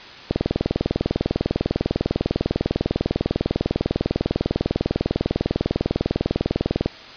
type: click train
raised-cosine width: 2 ms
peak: -5 dBFS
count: 132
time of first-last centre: 0.31-6.86 s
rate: 20 Hz
effects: white hiss -39 dBFS RMS until 7.16 s + resampled to 11025 Hz